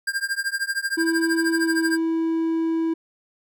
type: tone with tremolo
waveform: square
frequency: 1600 Hz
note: G6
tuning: 35 cents sharp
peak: -20 dBFS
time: 0.07-1.98 s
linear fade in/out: 5 ms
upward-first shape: triangle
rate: 13 Hz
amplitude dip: 100%
type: tone with pitch glide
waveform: triangle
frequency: 329.6 to 326.8 Hz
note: E4 to E4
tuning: 0 to -15 cents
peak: -18 dBFS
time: 0.97-2.94 s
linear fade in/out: 10 ms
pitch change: -15 cents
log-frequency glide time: 1.62-1.72 s
effects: none